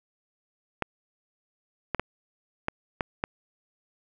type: clicks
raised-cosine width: 0.5 ms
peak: -11 dBFS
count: 6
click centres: 0.823 / 1.947 / 1.996 / 2.684 / 3.008 / 3.239 s
effects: none

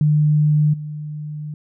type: tone with level steps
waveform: sine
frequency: 150.6 Hz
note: D3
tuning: 44 cents sharp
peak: -12 / -26 dBFS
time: 0.01-1.54 s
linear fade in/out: 2 ms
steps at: 0.73 s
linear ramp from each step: 10 ms
effects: none

